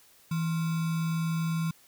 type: tone with sample-and-hold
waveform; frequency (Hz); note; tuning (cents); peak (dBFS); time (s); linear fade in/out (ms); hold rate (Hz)
sine; 163.9; E3; -10; -26; 0.31-1.71; 5; 1225
effects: white hiss -59 dBFS RMS until 1.87 s